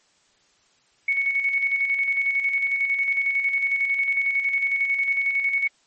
sine tone with tremolo, 2217 Hz, C#7, in tune, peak -18 dBFS, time 1.08-5.68 s, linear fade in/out 5 ms, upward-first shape square, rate 11 Hz, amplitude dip 45%, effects white hiss -62 dBFS RMS until 5.86 s + MP3 32 kbps

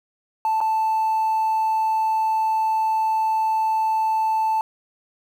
triangle tone with dropouts, 880 Hz, A5, in tune, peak -15 dBFS, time 0.45-4.61 s, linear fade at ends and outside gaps 1 ms, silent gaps 0.605-0.612 s, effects tanh soft clip ceiling -14 dBFS + 8-bit

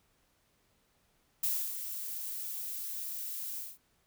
violet noise with ADSR envelope, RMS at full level -30 dBFS, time 1.43-3.78 s, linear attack 7 ms, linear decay 280 ms, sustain -9 dB, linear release 200 ms, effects pink hiss -72 dBFS RMS until 4.06 s

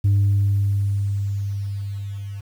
sine tone with level ramp, 100 Hz, G2, 35 cents sharp, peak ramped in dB -11 to -29 dBFS, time 0.04-2.41 s, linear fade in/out 10 ms, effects tanh soft clip ceiling -12 dBFS + 8-bit

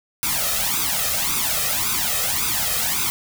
white noise with flanger, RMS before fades -22 dBFS, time 0.23-3.1 s, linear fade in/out 0 ms, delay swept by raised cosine 0.81 to 1.62 ms, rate 1.8 Hz, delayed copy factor +0.8, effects none

